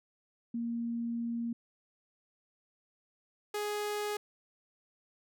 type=tone pair in turn; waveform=sine / sawtooth; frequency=233.8 / 416.6 Hz; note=A#3 / G#4; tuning=+5 / +5 cents; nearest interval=minor seventh; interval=1000 cents; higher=second; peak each=-32 / -29 dBFS; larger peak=second; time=0.54-1.53 / 3.54-4.17 s; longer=first; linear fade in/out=5 ms; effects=none